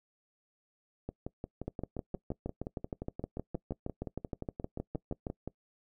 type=two click trains; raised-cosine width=2 ms; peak=-24 / -22 dBFS; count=26 / 24; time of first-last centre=1.09-5.476 / 1.68-5.268 s; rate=5.7 / 6.41 Hz; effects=noise-tail reverb RT60 0.1 s tail -22 dB re dry